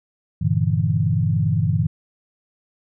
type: chord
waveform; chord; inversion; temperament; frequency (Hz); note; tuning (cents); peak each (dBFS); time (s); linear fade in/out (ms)
sine; E half-diminished seventh; first; equal; 98 / 116.54 / 146.83 / 164.81; G2 / Bb2 / D3 / E3; 0 / 0 / 0 / 0; -22; 0.41-1.87; 10
effects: none